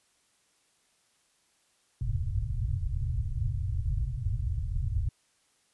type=low-pass noise; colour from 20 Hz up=white; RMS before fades=-30 dBFS; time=2.01-5.09 s; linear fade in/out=2 ms; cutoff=130 Hz; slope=96 dB/octave; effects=white hiss -69 dBFS RMS until 5.73 s + resampled to 24000 Hz